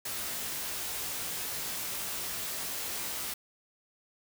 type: noise with comb filter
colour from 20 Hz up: white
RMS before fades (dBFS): -36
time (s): 0.05-3.34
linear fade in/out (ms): 5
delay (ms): 18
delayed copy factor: +0.55
effects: none